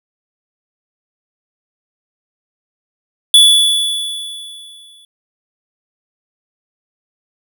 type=tone with exponential decay; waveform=square; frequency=3438 Hz; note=A7; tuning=41 cents flat; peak=-3 dBFS; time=3.34-5.05 s; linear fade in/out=2 ms; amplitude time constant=370 ms; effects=none